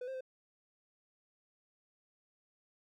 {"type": "tone with pitch steps", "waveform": "triangle", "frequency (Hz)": [498.2, 528, 518], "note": ["B4", "C5", "C5"], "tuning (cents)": [15, 16, -17], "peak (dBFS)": -37, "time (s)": [0.01, 0.208], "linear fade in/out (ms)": 5, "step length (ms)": 66, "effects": []}